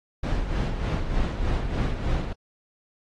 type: noise with tremolo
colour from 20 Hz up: brown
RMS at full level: -23 dBFS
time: 0.23-2.33 s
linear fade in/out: 5 ms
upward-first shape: sine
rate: 3.3 Hz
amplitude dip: 55%
effects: low-pass 5000 Hz 12 dB/octave + AAC 32 kbps